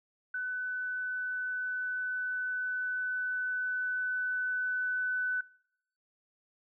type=tone with level ramp; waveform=sine; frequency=1501 Hz; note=F#6; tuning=24 cents sharp; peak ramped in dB=-32 to -28 dBFS; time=0.34-5.41 s; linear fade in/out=5 ms; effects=noise-tail reverb RT60 0.8 s tail -26 dB re dry